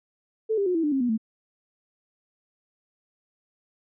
sine tone with pitch steps, 440 / 398.8 / 361.5 / 327.7 / 297.1 / 269.3 / 244.1 / 221.3 Hz, A4 / G4 / F#4 / E4 / D4 / C#4 / B3 / A3, 0 / +30 / -40 / -10 / +20 / -50 / -20 / +10 cents, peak -21 dBFS, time 0.49-1.178 s, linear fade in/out 20 ms, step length 86 ms, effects none

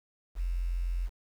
sine tone with quantisation, 43.65 Hz, F1, in tune, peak -28 dBFS, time 0.35-1.1 s, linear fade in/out 50 ms, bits 9, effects none

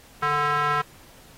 square tone with band-pass filter, 147.2 Hz, D3, 4 cents sharp, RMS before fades -23 dBFS, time 0.22-0.82 s, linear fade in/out 10 ms, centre 1300 Hz, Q 3.4, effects pink hiss -51 dBFS RMS until 1.37 s + AAC 48 kbps

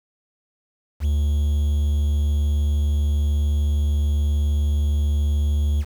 triangle tone with quantisation, 73.42 Hz, D2, in tune, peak -15 dBFS, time 1-5.85 s, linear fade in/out 50 ms, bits 7, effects none

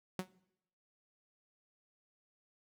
sawtooth tone with exponential decay, 185 Hz, F#3, in tune, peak -28 dBFS, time 0.19-0.29 s, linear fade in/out 2 ms, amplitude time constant 20 ms, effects noise-tail reverb RT60 0.8 s tail -21 dB re dry

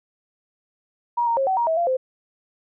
sine tone with pitch steps, 952 / 929 / 540 / 759 / 944 / 647 / 688 / 518 Hz, A#5 / A#5 / C#5 / F#5 / A#5 / E5 / F5 / C5, +36 / -6 / -45 / +44 / +22 / -32 / -26 / -17 cents, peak -18 dBFS, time 1.17-1.97 s, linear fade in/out 10 ms, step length 100 ms, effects none

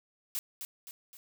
blue noise with echo, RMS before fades -34 dBFS, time 0.35-0.39 s, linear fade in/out 0 ms, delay 260 ms, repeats 3, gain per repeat -6 dB, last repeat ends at 1.17 s, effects none

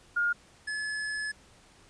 sine / square tone pair in turn, 1420 / 1712.7 Hz, F6 / A6, +28 / -47 cents, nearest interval minor third, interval 325 cents, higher second, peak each -24 / -32 dBFS, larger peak first, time 0.16-0.33 / 0.67-1.32 s, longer second, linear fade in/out 10 ms, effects pink hiss -58 dBFS RMS until 1.89 s + resampled to 22050 Hz

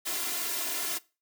white noise with comb filter, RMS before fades -32 dBFS, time 0.05-0.99 s, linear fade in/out 20 ms, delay 2.9 ms, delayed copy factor +0.85, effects noise-tail reverb RT60 0.3 s tail -21 dB re dry + high-pass 200 Hz 12 dB/octave

